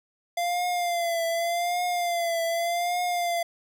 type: tone with vibrato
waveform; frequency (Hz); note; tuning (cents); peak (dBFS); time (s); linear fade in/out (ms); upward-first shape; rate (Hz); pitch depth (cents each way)
square; 690; F5; -21; -25; 0.37-3.43; 5; triangle; 0.85; 67
effects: none